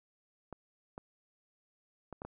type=clicks; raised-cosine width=1 ms; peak=-29 dBFS; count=5; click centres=0.527 / 0.979 / 2.127 / 2.219 / 2.25 s; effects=none